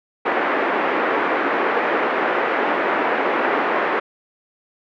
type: band-pass noise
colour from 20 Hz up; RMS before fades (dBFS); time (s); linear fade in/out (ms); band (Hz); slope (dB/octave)
pink; -20; 0.25-4; 10; 320 to 2100; 24
effects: none